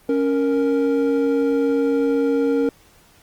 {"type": "tone pair together", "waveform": "triangle", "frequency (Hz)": [277.2, 466.2], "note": ["C#4", "A#4"], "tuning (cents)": [0, 0], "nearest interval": "major sixth", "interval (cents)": 900, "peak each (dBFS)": -17, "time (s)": [0.09, 2.69], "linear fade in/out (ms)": 2, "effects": ["pink hiss -53 dBFS RMS until 3.22 s", "Opus 24 kbps"]}